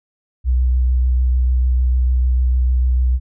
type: tone with vibrato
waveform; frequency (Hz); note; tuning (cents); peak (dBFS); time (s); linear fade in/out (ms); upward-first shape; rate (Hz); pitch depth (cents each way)
sine; 62.7; B1; +27; -12; 0.44-3.2; 50; sine; 6.7; 17
effects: none